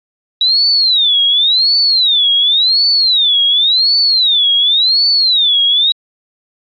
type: tone with vibrato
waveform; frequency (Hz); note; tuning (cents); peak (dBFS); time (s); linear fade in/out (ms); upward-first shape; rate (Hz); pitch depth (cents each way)
sine; 3843; B7; -48; -8; 0.41-5.92; 2; sine; 0.91; 270
effects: AAC 64 kbps